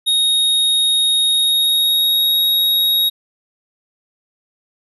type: tone with pitch glide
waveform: square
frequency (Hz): 3740 to 3779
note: A#7 to A#7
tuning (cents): +5 to +23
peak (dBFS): -13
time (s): 0.06-3.1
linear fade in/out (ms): 20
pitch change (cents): +18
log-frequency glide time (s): 1.26-2.45
effects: none